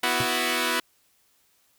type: chord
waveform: 5% pulse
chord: B suspended fourth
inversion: none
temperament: equal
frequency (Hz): 246.9 / 329.6 / 370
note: B3 / E4 / F#4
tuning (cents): 0 / 0 / 0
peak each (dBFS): -16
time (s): 0.03-0.8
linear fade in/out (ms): 5
type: tone with exponential decay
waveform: sawtooth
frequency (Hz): 123.47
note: B2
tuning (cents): 0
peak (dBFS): -20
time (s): 0.2-0.28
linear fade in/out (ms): 5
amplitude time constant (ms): 16
effects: white hiss -65 dBFS RMS until 1.78 s